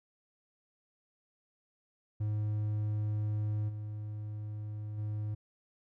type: tone with level steps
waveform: triangle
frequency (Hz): 105.9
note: G#2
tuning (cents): +34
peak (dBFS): -28 / -35 / -31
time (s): 2.2-5.35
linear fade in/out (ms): 10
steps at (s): 3.68 / 4.97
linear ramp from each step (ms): 20
effects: none